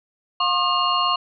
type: tone cluster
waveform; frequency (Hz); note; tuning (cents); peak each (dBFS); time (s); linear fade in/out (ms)
sine; 714 / 1073 / 1209 / 2827 / 4283; F5 / C6 / D6 / F7 / C8; +38 / +43 / +50 / +20 / +40; -28 / -20 / -26 / -24 / -28; 0.4-1.16; 5
effects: none